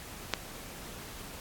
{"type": "clicks", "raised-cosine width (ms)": 0.2, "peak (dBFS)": [-9, -30], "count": 2, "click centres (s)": [0.337, 0.369], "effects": ["pink hiss -45 dBFS RMS until 1.4 s", "AAC 64 kbps"]}